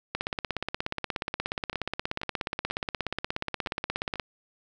two click trains, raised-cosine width 0.3 ms, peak -13 / -21 dBFS, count 69 / 6, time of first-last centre 0.15-4.198 / 1.73-4.157 s, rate 16.8 / 2.06 Hz, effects none

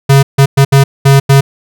square tone bursts at uneven times, 137.6 Hz, C#3, 12 cents flat, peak -3 dBFS, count 6, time 0.09-0.23 / 0.38-0.46 / 0.57-0.65 / 0.72-0.84 / 1.05-1.2 / 1.29-1.41 s, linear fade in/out 10 ms, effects none

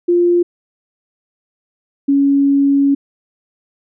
sine tone pair in turn, 349.2 / 279.1 Hz, F4 / C#4, 0 / +12 cents, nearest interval major third, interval 388 cents, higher first, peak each -9 dBFS, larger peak neither, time 0.08-0.43 / 2.08-2.95 s, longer second, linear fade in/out 10 ms, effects none

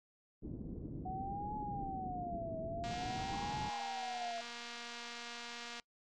white low-pass noise, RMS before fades -45 dBFS, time 0.42-3.7 s, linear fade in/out 20 ms, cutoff 320 Hz, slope 24 dB/octave
sine tone with vibrato, 740 Hz, F#5, in tune, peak -40 dBFS, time 1.05-4.41 s, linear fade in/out 10 ms, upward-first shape triangle, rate 0.49 Hz, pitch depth 240 cents each way
click train, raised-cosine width 0.2 ms, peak -31 dBFS, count 702, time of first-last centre 2.84-5.798 s, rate 237 Hz
effects noise-tail reverb RT60 0.1 s tail -25 dB re dry + AAC 32 kbps

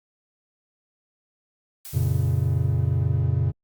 blue noise with exponential decay, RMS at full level -37 dBFS, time 1.85-3.23 s, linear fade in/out 0 ms, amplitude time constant 300 ms
triangle chord, F# major, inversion none, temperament equal with one note detuned, 90.18 / 116.54 / 138.59 Hz, F#2 / A#2 / C#3, -44 / 0 / 0 cents, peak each -22 dBFS, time 1.93-3.52 s, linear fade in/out 20 ms
effects Opus 48 kbps

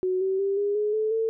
sine tone with pitch steps, 370 / 381.9 / 394.3 / 407 / 420.1 / 433.7 / 447.7 Hz, F#4 / G4 / G4 / G#4 / G#4 / A4 / A4, 0 / -45 / +10 / -35 / +20 / -25 / +30 cents, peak -22 dBFS, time 0.03-1.29 s, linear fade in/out 0 ms, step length 180 ms, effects none

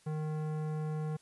sine tone with tanh clipping, 154.3 Hz, D#3, 14 cents flat, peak -35 dBFS, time 0.06-1.17 s, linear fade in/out 10 ms, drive 16 dB, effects white hiss -65 dBFS RMS until 1.21 s + resampled to 24000 Hz

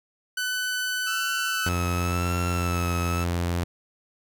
sawtooth tone, 1501 Hz, F#6, 24 cents sharp, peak -22 dBFS, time 0.37-1.69 s, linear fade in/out 5 ms
30% pulse tone with vibrato, 1318.5 Hz, E6, in tune, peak -28 dBFS, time 1.06-3.25 s, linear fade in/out 20 ms, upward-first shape sine, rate 0.92 Hz, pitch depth 45 cents each way
sawtooth tone with pitch glide, 88.1 to 86.64 Hz, F2 to F2, +16 to -13 cents, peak -20 dBFS, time 1.66-3.64 s, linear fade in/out 5 ms, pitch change -29 cents, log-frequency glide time 2.49-3.07 s
effects none

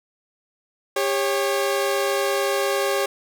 sawtooth tone pair together, 399 / 550 Hz, G4 / C#5, +31 / -14 cents, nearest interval tritone, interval 555 cents, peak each -19 dBFS, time 0.96-3.06 s, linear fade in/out 5 ms, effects none

